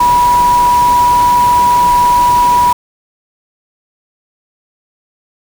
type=tone in noise; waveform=sine; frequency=974 Hz; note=B5; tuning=24 cents flat; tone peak=-6 dBFS; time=0-2.73 s; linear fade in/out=5 ms; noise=pink; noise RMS=-22 dBFS; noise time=0-2.73 s; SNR=+13 dB; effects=none